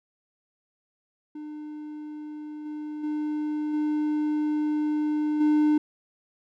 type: tone with level steps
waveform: triangle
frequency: 301.7 Hz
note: D4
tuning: 47 cents sharp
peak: -33 / -30 / -24 / -21 / -16 dBFS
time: 1.35-5.78 s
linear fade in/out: 5 ms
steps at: 2.65 / 3.03 / 3.73 / 5.4 s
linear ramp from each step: 10 ms
effects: none